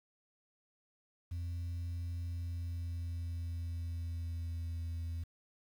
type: tone with pitch glide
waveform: sine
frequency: 86.3 to 83.36 Hz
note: F2 to E2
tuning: -20 to +20 cents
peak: -34 dBFS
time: 1.31-5.24 s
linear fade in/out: 10 ms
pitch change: -60 cents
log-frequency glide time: 2.21-4.88 s
effects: tanh soft clip ceiling -35 dBFS + 10-bit